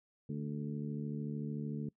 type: harmonic tone with a mistuned harmonic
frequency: 73.42 Hz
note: D2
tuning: in tune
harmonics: 2 / 3 / 4 / 5 / 6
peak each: -39 / -40 / -46 / -55 / -49 dBFS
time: 0.29-1.89 s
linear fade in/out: 5 ms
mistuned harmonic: 6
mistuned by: -15 cents
effects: noise-tail reverb RT60 0.1 s tail -23 dB re dry